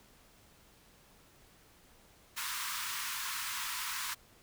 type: high-pass noise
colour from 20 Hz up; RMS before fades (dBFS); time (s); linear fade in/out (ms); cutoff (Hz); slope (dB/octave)
pink; -38; 2.36-4.15; 20; 940; 96
effects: pink hiss -62 dBFS RMS until 4.42 s